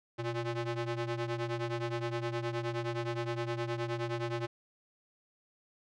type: ring-modulated tone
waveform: sawtooth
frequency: 235.6 Hz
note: A#3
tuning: 19 cents sharp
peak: -26 dBFS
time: 0.18-4.47 s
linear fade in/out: 20 ms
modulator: 113 Hz
effects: low-pass 4000 Hz 12 dB/octave